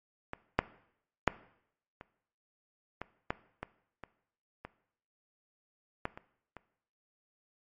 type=clicks; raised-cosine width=0.5 ms; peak=-22 / -8 / -7 / -30 / -22 / -15 / -22 / -28 / -26 / -17 / -29 / -30 dBFS; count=12; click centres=0.334 / 0.59 / 1.277 / 2.011 / 3.016 / 3.305 / 3.63 / 4.037 / 4.65 / 6.054 / 6.175 / 6.567 s; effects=noise-tail reverb RT60 0.7 s tail -18 dB re dry + MP3 48 kbps